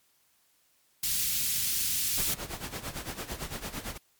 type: band-stop noise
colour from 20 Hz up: white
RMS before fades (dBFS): -29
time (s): 1.03-2.34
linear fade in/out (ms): 5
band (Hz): 160 to 2900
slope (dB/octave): 12
type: noise with tremolo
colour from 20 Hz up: pink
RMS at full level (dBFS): -35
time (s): 2.17-3.98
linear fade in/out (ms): 10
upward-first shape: sine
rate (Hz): 8.9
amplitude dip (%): 75
effects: white hiss -68 dBFS RMS until 4.19 s + MP3 96 kbps